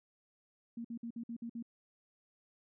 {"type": "tone bursts", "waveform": "sine", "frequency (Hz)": 233.1, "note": "A#3", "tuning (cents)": 0, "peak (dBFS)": -39, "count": 7, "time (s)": [0.77, 1.626], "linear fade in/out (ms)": 5, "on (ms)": 76, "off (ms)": 54, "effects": []}